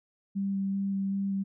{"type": "tone with vibrato", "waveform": "sine", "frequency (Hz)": 196, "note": "G3", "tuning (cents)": 0, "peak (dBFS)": -27, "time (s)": [0.35, 1.44], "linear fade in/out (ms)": 20, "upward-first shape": "square", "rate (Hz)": 2.6, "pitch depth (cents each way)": 8, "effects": []}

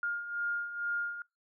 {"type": "beating tone pair", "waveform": "sine", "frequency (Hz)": [1412, 1414.2], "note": ["F6", "F6"], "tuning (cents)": [19, 21], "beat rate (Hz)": 2.2, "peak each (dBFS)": [-39, -33], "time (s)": [0.03, 1.22], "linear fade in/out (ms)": 2, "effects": ["noise-tail reverb RT60 0.2 s tail -24 dB re dry"]}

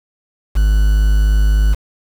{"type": "tone with quantisation", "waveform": "triangle", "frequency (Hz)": 51.7, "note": "G#1", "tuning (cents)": -7, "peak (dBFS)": -7, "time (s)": [0.55, 1.75], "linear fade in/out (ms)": 20, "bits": 5, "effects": []}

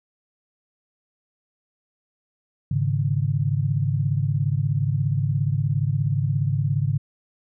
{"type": "chord", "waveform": "sine", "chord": "Ab suspended fourth", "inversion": "none", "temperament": "equal", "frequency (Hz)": [103.83, 138.59, 155.56], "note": ["Ab2", "Db3", "Eb3"], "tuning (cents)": [0, 0, 0], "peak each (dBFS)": [-24, -22, -27], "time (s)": [2.71, 6.98], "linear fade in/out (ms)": 5, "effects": []}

